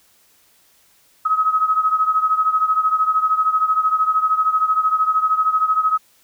sine beating tone pair, 1271 / 1284 Hz, D#6 / E6, +36 / -46 cents, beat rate 13 Hz, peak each -16 / -20 dBFS, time 1.25-5.98 s, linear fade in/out 10 ms, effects white hiss -56 dBFS RMS until 6.23 s

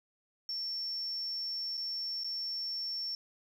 sine tone with dropouts, 5440 Hz, F8, 46 cents flat, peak -34 dBFS, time 0.49-3.15 s, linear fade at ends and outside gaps 1 ms, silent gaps 1.771-1.776 / 2.236-2.244 s, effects 10-bit

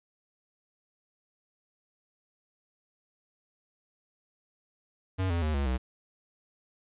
square tone with pitch steps, 93.9 / 85.12 / 77.16 / 69.94 / 63.4 Hz, F#2 / F2 / D#2 / C#2 / B1, +26 / -44 / -14 / +16 / +46 cents, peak -27 dBFS, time 5.18-5.78 s, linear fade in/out 20 ms, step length 120 ms, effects resampled to 8000 Hz + 11-bit

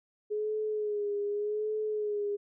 sine tone with vibrato, 419.1 Hz, G#4, 16 cents sharp, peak -29 dBFS, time 0.3-2.37 s, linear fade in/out 20 ms, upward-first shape sine, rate 0.85 Hz, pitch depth 46 cents each way, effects none

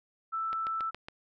sine tone, 1323 Hz, E6, 6 cents sharp, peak -30 dBFS, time 0.32-0.91 s, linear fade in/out 20 ms
click train, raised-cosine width 0.3 ms, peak -25 dBFS, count 5, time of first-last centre 0.53-1.085 s, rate 7.21 Hz
effects none

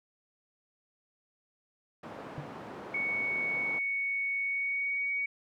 white band-pass noise, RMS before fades -44 dBFS, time 2.03-3.79 s, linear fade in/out 5 ms, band 140 to 850 Hz, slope 12 dB/octave
sine tone with exponential decay, 146.83 Hz, D3, in tune, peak -33 dBFS, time 2.38-2.53 s, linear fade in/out 0 ms, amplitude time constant 32 ms
sine tone with pitch glide, 2224 to 2247 Hz, C#7 to C#7, +5 to +23 cents, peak -29 dBFS, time 2.94-5.26 s, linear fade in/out 5 ms, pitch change +18 cents, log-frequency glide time 4.41-5.05 s
effects none

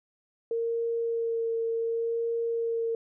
sine tone with vibrato, 460 Hz, A#4, 23 cents flat, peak -26 dBFS, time 0.51-2.95 s, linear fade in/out 2 ms, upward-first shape sine, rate 0.68 Hz, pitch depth 13 cents each way, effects none

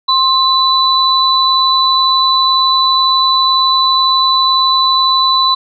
sine tone pair together, 1054 / 3979 Hz, C6 / B7, +12 / +12 cents, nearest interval octave + major seventh, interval 2300 cents, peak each -11 dBFS, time 0.08-5.55 s, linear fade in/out 10 ms, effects none

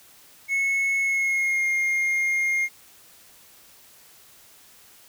triangle tone with pitch glide, 2193 to 2128 Hz, C#7 to C7, -19 to +29 cents, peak -19 dBFS, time 0.48-2.69 s, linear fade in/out 50 ms, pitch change -52 cents, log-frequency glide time 1-1.65 s, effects white hiss -52 dBFS RMS until 5.08 s

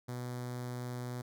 sawtooth tone with notch filter, 123.47 Hz, B2, in tune, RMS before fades -40 dBFS, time 0.08-1.22 s, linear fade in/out 10 ms, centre 2700 Hz, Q 1.5, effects none

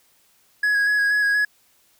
triangle tone with vibrato, 1667 Hz, G#6, 6 cents sharp, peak -15 dBFS, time 0.63-1.45 s, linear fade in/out 5 ms, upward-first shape square, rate 4.2 Hz, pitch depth 16 cents each way, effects white hiss -60 dBFS RMS until 1.99 s

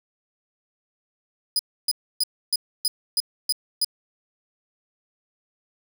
sawtooth tone bursts, 4978 Hz, D#8, in tune, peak -16 dBFS, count 8, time 1.56-3.846 s, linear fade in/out 2 ms, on 32 ms, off 290 ms, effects none

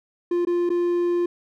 triangle tone with dropouts, 349.2 Hz, F4, in tune, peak -17 dBFS, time 0.31-1.26 s, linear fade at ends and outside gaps 5 ms, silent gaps 0.451-0.47 / 0.693-0.701 s, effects none

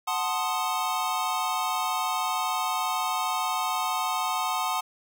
square chord, F# diminished seventh, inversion none, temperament equal, 740 / 880 / 1046.5 / 1244.5 Hz, F#5 / A5 / C6 / Eb6, 0 / 0 / 0 / 0 cents, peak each -32 dBFS, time 0.07-4.81 s, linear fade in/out 10 ms, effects none

